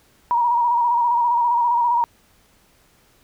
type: tone with vibrato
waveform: sine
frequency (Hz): 953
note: A#5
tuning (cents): +38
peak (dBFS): -15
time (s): 0.31-2.04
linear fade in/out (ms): 0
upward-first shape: square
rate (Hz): 15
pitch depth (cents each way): 35
effects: pink hiss -57 dBFS RMS until 3.23 s